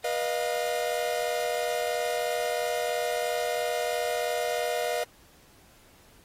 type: tone cluster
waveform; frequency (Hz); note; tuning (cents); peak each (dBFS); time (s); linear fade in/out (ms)
45% pulse; 484.4 / 617 / 700; B4 / D#5 / F5; -34 / -15 / +4; -31; 0.04-5.04; 5
effects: pink hiss -58 dBFS RMS until 6.24 s + AAC 48 kbps